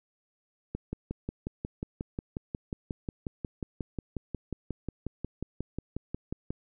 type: click train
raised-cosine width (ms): 3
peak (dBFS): -20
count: 33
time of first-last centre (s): 0.75-6.505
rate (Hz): 5.56
effects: none